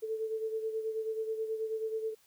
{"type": "beating tone pair", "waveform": "sine", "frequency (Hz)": [440, 449.3], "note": ["A4", "A4"], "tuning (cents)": [0, 36], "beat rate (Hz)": 9.3, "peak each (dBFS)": [-33, -40], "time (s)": [0.02, 2.15], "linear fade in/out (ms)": 20, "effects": ["white hiss -66 dBFS RMS until 2.26 s"]}